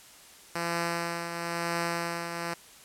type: tone with tremolo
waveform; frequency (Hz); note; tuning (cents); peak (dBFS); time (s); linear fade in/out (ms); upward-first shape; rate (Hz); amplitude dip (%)
5% pulse; 170; F3; -46; -16; 0.55-2.54; 5; triangle; 1; 55
effects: white hiss -52 dBFS RMS until 2.84 s + low-pass 11000 Hz 12 dB/octave